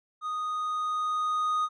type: tone with level ramp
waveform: triangle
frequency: 1241 Hz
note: D#6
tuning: 5 cents flat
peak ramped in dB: -28 to -22 dBFS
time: 0.21-1.69 s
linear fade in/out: 50 ms
effects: resampled to 22050 Hz